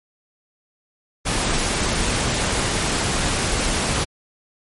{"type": "noise", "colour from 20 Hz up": "pink", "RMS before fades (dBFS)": -21, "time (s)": [1.25, 4.05], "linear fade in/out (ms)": 20, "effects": ["MP3 48 kbps"]}